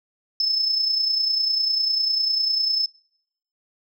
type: tone with amplitude modulation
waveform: sine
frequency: 5240 Hz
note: E8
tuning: 11 cents flat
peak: -16 dBFS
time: 0.4-2.86 s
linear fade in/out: 2 ms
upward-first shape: sine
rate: 30 Hz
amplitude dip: 50%
effects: noise-tail reverb RT60 0.7 s tail -23 dB re dry + tanh soft clip ceiling -12 dBFS